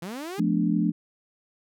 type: linear sweep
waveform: sawtooth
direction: up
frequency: 160.9 to 419.9 Hz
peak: -29 dBFS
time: 0.02-0.4 s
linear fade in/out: 5 ms
type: chord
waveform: sine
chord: B half-diminished seventh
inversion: second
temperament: equal with one note detuned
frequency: 174.61 / 215.7 / 246.9 / 293.7 Hz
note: F3 / A3 / B3 / D4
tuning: 0 / -34 / 0 / 0 cents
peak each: -25 / -25 / -31 / -26 dBFS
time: 0.38-0.92 s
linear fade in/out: 20 ms
effects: none